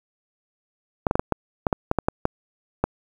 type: clicks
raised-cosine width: 1 ms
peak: -5 dBFS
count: 12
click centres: 1.068 / 1.111 / 1.155 / 1.195 / 1.323 / 1.668 / 1.728 / 1.914 / 1.987 / 2.085 / 2.254 / 2.84 s
effects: 7-bit

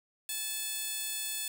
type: tone with high-pass filter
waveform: 15% pulse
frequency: 868 Hz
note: A5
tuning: 24 cents flat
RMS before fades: -36 dBFS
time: 0.29-1.48 s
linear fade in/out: 2 ms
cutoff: 5600 Hz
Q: 0.74
effects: none

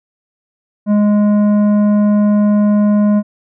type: tone with tanh clipping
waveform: sine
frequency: 207.7 Hz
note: G#3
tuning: in tune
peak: -10 dBFS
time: 0.86-3.23 s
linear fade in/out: 50 ms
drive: 10 dB
effects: none

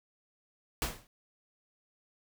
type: noise with exponential decay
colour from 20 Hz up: pink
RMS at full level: -28 dBFS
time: 0.82-1.07 s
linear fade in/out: 1 ms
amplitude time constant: 54 ms
effects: none

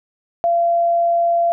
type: tone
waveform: sine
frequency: 684 Hz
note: F5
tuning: 36 cents flat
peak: -13 dBFS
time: 0.44-1.52 s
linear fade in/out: 0 ms
effects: none

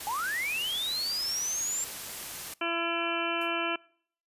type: noise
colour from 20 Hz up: white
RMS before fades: -39 dBFS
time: 0-2.54 s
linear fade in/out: 5 ms
type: linear sweep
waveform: sine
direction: up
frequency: 801 to 7430 Hz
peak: -29 dBFS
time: 0.07-1.84 s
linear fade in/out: 0 ms
type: harmonic tone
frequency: 337.2 Hz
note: E4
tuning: 39 cents sharp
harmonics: 1 / 2 / 3 / 4 / 5 / 7 / 8 / 9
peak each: -35 / -36 / -38 / -35 / -39 / -35 / -37 / -38 dBFS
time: 2.61-3.76 s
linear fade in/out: 5 ms
type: noise with exponential decay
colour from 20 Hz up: violet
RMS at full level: -46 dBFS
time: 3.41-3.57 s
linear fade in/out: 5 ms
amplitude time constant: 34 ms
effects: noise-tail reverb RT60 0.6 s tail -24 dB re dry + resampled to 32000 Hz

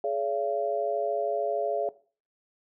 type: tone cluster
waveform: sine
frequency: 422.6 / 568 / 681 Hz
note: G#4 / C#5 / F5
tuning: +30 / +42 / -44 cents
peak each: -30 dBFS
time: 0.04-1.89 s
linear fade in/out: 2 ms
effects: noise-tail reverb RT60 0.4 s tail -18 dB re dry

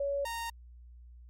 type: tone pair in turn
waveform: sine / sawtooth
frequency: 562 / 926.3 Hz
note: C#5 / A#5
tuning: +24 / -11 cents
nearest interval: major sixth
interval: 865 cents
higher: second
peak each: -29 / -31 dBFS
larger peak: first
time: 0-0.25 / 0.25-0.5 s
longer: neither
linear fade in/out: 5 ms
effects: added 60 Hz sine -49 dBFS peak until 1.29 s + MP3 64 kbps

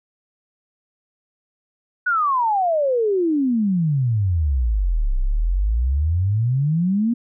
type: exponential two-way sweep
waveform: sine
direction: down then up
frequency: 1498 to 30.87 to 242.4 Hz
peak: -16 dBFS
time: 2.06-7.14 s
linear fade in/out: 10 ms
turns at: 5.17 s
effects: none

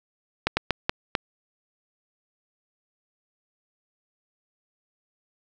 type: slowing click train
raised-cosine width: 0.3 ms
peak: -5 dBFS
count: 5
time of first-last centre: 0.47-1.152 s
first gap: 100 ms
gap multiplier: 1.37
effects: none

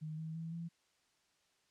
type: tone with pitch steps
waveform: sine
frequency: 155.56 / 159.56 / 163.67 / 167.88 Hz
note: D#3 / D#3 / E3 / E3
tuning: 0 / +44 / -12 / +32 cents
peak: -40 dBFS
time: 0.01-0.69 s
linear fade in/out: 20 ms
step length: 170 ms
effects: white hiss -75 dBFS RMS until 1.7 s + low-pass 7000 Hz 12 dB/octave

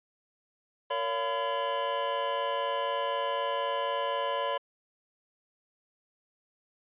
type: tone cluster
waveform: square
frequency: 460 / 564 / 691 / 1010 Hz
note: A#4 / C#5 / F5 / B5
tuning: -23 / +30 / -19 / +39 cents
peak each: -39 / -33 / -40 / -32 dBFS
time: 0.9-4.58 s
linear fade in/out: 10 ms
effects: resampled to 8000 Hz

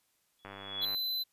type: tone with exponential growth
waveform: sine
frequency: 3382 Hz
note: G#7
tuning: 31 cents sharp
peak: -29 dBFS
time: 0.39-0.85 s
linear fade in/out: 1 ms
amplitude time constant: 100 ms
type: click train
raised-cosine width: 0.5 ms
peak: -30 dBFS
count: 50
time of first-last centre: 0.45-0.946 s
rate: 98.7 Hz
type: tone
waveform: square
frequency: 4028 Hz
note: B7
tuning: 33 cents sharp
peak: -32 dBFS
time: 0.81-1.24 s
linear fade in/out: 20 ms
effects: white hiss -74 dBFS RMS until 1.32 s + resampled to 32000 Hz

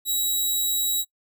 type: tone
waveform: 10% pulse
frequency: 3871 Hz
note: B7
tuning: 35 cents flat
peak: -14 dBFS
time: 0.05-1.05 s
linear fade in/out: 50 ms
effects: noise-tail reverb RT60 0.1 s tail -24 dB re dry

